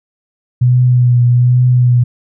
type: tone with vibrato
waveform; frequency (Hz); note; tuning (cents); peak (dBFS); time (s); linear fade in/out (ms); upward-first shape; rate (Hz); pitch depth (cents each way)
sine; 123.47; B2; 0; -6; 0.61-2.04; 10; triangle; 1.2; 31
effects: none